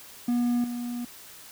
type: tone with level steps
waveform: triangle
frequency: 241.4 Hz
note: B3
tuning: 39 cents flat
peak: -20 / -28 dBFS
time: 0.28-1.05 s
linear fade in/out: 5 ms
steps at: 0.64 s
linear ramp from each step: 2 ms
effects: white hiss -47 dBFS RMS until 1.51 s